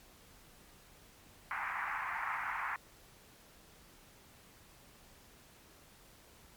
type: band-pass noise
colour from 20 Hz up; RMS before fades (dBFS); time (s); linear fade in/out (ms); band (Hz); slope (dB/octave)
pink; -38; 1.51-2.76; 0; 850 to 2200; 48
effects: pink hiss -60 dBFS RMS until 6.56 s + MP3 96 kbps